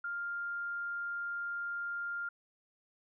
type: tone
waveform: sine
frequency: 1400 Hz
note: F6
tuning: 4 cents sharp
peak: -35 dBFS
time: 0.04-2.29 s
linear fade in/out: 5 ms
effects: none